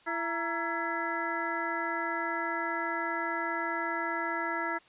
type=harmonic tone with a mistuned harmonic; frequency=335 Hz; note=E4; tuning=28 cents sharp; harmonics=1 / 2 / 3 / 4 / 5 / 6; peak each=-38 / -39 / -36 / -36 / -36 / -38 dBFS; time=0.06-4.79 s; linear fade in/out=20 ms; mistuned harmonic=3; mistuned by=-120 cents; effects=white hiss -60 dBFS RMS until 4.88 s + resampled to 8000 Hz